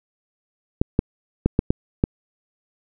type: clicks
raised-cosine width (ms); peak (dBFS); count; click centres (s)
3; -3; 6; 0.815 / 0.991 / 1.46 / 1.591 / 1.705 / 2.039
effects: none